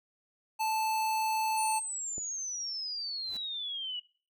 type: tone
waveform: square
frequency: 877 Hz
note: A5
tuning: 6 cents flat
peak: -29 dBFS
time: 0.59-1.8 s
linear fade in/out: 20 ms
type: exponential sweep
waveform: sine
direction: down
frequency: 9397 to 2900 Hz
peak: -34 dBFS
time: 1.57-4 s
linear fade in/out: 10 ms
type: click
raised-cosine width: 2 ms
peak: -31 dBFS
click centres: 2.181 s
type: noise with exponential growth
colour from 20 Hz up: pink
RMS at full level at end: -46 dBFS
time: 3.17-3.37 s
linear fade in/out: 2 ms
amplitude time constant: 42 ms
effects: noise-tail reverb RT60 0.4 s tail -21 dB re dry